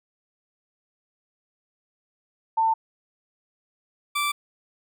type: tone pair in turn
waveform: sine / 20% pulse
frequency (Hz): 895 / 1167.7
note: A5 / D6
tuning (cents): +29 / -10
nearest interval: perfect fourth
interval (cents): 461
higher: second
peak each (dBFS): -18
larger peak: neither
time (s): 2.57-2.74 / 4.15-4.32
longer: neither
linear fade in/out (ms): 10
effects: none